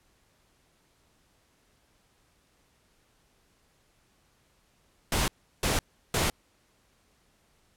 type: noise bursts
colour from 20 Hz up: pink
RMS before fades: -26 dBFS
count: 3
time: 5.12-6.3 s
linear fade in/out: 2 ms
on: 160 ms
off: 350 ms
effects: pink hiss -67 dBFS RMS until 7.76 s + low-pass 12000 Hz 12 dB/octave